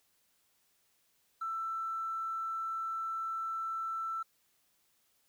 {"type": "tone", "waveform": "triangle", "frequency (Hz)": 1331, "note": "E6", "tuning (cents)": 16, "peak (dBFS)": -30, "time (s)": [1.41, 4.23], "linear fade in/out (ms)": 10, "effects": ["tanh soft clip ceiling -32 dBFS", "white hiss -73 dBFS RMS until 5.28 s"]}